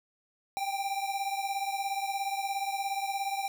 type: beating tone pair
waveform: square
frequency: 784 / 801 Hz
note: G5 / G5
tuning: 0 / +37 cents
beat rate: 17 Hz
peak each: -33 / -36 dBFS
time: 0.57-3.48 s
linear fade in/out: 0 ms
effects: none